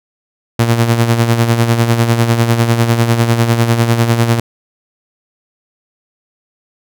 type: tone with tremolo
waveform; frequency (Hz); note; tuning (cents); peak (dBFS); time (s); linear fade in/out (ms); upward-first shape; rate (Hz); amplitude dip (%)
sawtooth; 116.54; A#2; 0; -3; 0.59-4.4; 5; sine; 10; 60
effects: none